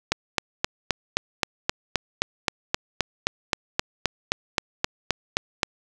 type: click train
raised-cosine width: 0.2 ms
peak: -3 dBFS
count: 22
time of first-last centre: 0.12-5.632 s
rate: 3.81 Hz
effects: none